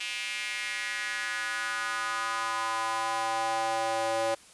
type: tone with high-pass filter sweep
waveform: square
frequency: 112.6 Hz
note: A2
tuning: 40 cents sharp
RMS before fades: -31 dBFS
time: 0-4.35 s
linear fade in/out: 10 ms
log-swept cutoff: 2600 to 590 Hz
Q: 3.2
effects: white hiss -54 dBFS RMS until 4.53 s + resampled to 24000 Hz